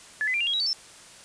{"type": "tone with pitch steps", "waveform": "sine", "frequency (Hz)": [1719, 2021, 2376, 2793, 3283, 3859, 4536, 5333], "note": ["A6", "B6", "D7", "F7", "G#7", "B7", "C#8", "E8"], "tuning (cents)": [-41, 39, 20, -1, -21, -41, 39, 19], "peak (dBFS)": -23, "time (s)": [0.21, 0.73], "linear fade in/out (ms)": 0, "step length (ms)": 65, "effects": ["white hiss -48 dBFS RMS until 1.24 s", "resampled to 22050 Hz"]}